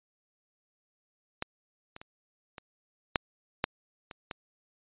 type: clicks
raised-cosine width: 0.3 ms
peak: -16 / -27 / -29 / -26 / -7 / -9 / -26 / -20 dBFS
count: 8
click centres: 1.424 / 1.964 / 2.015 / 2.582 / 3.158 / 3.641 / 4.112 / 4.312 s
effects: resampled to 8000 Hz